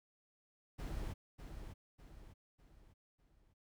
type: noise with echo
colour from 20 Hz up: brown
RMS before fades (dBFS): -42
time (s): 0.78-1.14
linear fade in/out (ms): 20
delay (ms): 600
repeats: 4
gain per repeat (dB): -7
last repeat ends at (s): 3.54
effects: none